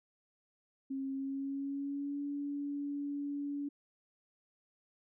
sine tone with pitch glide, 270 to 285.7 Hz, C#4 to D4, -45 to -48 cents, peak -35 dBFS, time 0.9-3.69 s, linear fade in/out 10 ms, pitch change +97 cents, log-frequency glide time 1.14-2.21 s, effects none

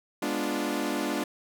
sawtooth chord, G# diminished seventh, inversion none, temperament equal, 207.7 / 246.9 / 293.7 / 349.2 Hz, G#3 / B3 / D4 / F4, 0 / 0 / 0 / 0 cents, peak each -31 / -30 / -27 / -30 dBFS, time 0.22-1.24 s, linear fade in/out 5 ms, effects none

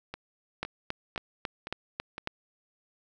two click trains, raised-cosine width 0.3 ms, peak -15 / -21 dBFS, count 7 / 5, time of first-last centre 0.63-2.274 / 0.14-2.181 s, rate 3.65 / 1.96 Hz, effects none

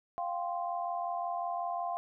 sine chord, F suspended second, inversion none, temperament equal, 698.5 / 784 / 1046.5 Hz, F5 / G5 / C6, 0 / 0 / 0 cents, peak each -34 / -39 / -39 dBFS, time 0.18-1.97 s, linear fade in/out 0 ms, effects none

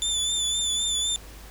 25% pulse tone with vibrato, 3520 Hz, A7, in tune, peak -19 dBFS, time 0.02-1.16 s, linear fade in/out 0 ms, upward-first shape sine, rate 3.9 Hz, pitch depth 36 cents each way, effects added 52 Hz sine -42 dBFS peak until 1.5 s + pink hiss -47 dBFS RMS until 1.5 s

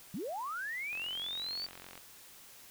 sine linear sweep, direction up, 153.3 to 4632 Hz, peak -36 dBFS, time 0.14-1.66 s, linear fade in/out 2 ms
click train, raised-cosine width 0.3 ms, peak -32 dBFS, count 48, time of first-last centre 0.93-1.977 s, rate 44.9 Hz
effects white hiss -55 dBFS RMS until 2.7 s

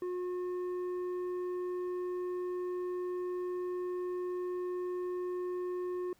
triangle tone with tanh clipping, 360 Hz, F#4, 47 cents flat, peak -35 dBFS, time 0.02-6.13 s, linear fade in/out 2 ms, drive 11 dB, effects pink hiss -68 dBFS RMS until 6.19 s

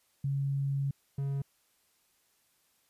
sine / triangle tone pair in turn, 138.59 / 138.59 Hz, C#3 / C#3, 0 / 0 cents, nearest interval unison, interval 0 cents, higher neither, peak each -28 dBFS, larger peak neither, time 0.24-0.91 / 1.18-1.42 s, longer first, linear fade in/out 5 ms, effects white hiss -71 dBFS RMS until 2.89 s + resampled to 32000 Hz

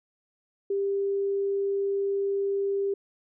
sine tone, 396.5 Hz, G4, 20 cents sharp, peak -24 dBFS, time 0.7-2.94 s, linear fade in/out 5 ms, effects none

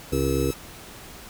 harmonic tone, 67.9 Hz, C#2, 35 cents flat, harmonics 1 / 2 / 4 / 5 / 6 / 7, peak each -28 / -28 / -28 / -28 / -28 / -28 dBFS, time 0.12-0.51 s, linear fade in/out 5 ms
5% pulse tone, 1300 Hz, E6, 24 cents flat, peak -23 dBFS, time 0.12-0.54 s, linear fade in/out 10 ms
effects pink hiss -43 dBFS RMS until 1.29 s

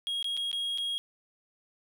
triangle tone with dropouts, 3280 Hz, G#7, 22 cents flat, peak -28 dBFS, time 0.07-0.98 s, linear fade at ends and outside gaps 0 ms, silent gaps 0.227-0.244 / 0.368-0.374 / 0.515-0.529 / 0.776-0.783 s, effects none

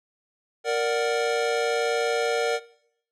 square chord, Bb augmented, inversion none, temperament equal, 466.2 / 587.3 / 740 Hz, Bb4 / D5 / F#5, 0 / 0 / 0 cents, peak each -25 / -29 / -30 dBFS, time 0.64-2.6 s, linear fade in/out 50 ms, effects noise-tail reverb RT60 0.7 s tail -19 dB re dry + low-pass 7000 Hz 12 dB/octave

